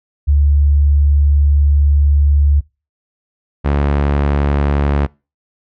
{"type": "tone pair in turn", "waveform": ["sine", "sawtooth"], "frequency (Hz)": [72.1, 71.4], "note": ["D2", "D2"], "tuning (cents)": [-31, -48], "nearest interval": "unison", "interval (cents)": 17, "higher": "first", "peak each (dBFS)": -8, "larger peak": "neither", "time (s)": [[0.27, 2.61], [3.64, 5.07]], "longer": "first", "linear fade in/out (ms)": 20, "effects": ["noise-tail reverb RT60 0.3 s tail -25 dB re dry", "low-pass 2000 Hz 12 dB/octave"]}